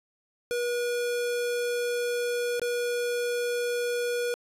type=tone with dropouts; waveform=square; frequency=482.7 Hz; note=B4; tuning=40 cents flat; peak=-27 dBFS; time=0.51-4.34 s; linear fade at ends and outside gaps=0 ms; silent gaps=2.596-2.617 s; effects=resampled to 32000 Hz